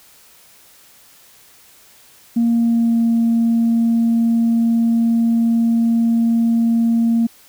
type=tone with pitch glide; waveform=sine; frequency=233.1 to 230.6 Hz; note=A#3 to A#3; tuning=0 to -19 cents; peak=-11 dBFS; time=2.36-7.27 s; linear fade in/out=10 ms; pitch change=-19 cents; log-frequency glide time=2.49-3.03 s; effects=tanh soft clip ceiling -9 dBFS + white hiss -48 dBFS RMS until 7.48 s